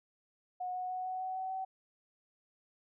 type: tone with pitch steps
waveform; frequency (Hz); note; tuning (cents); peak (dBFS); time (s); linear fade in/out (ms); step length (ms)
sine; 729 / 734.1 / 739.2 / 744.3 / 749.5 / 754.7 / 760; F#5 / F#5 / F#5 / F#5 / F#5 / F#5 / F#5; -26 / -14 / -2 / +10 / +22 / +34 / +46; -35; 0.6-1.65; 10; 150
effects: none